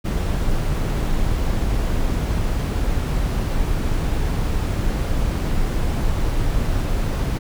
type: noise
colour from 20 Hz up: brown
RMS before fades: -20 dBFS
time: 0.04-7.39 s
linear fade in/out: 20 ms
effects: none